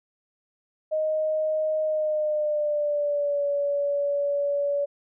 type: tone with pitch glide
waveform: sine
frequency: 622.3 to 570.7 Hz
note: D#5 to D5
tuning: 0 to -50 cents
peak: -22 dBFS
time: 0.91-4.86 s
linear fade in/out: 20 ms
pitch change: -150 cents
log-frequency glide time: 1.83-3.45 s
effects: none